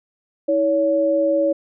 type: tone pair together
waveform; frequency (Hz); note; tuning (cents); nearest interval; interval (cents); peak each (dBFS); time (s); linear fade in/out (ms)
sine; 322.3 / 563.1; E4 / C#5; -39 / +27; minor seventh; 966; -21 / -16; 0.48-1.53; 10
effects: none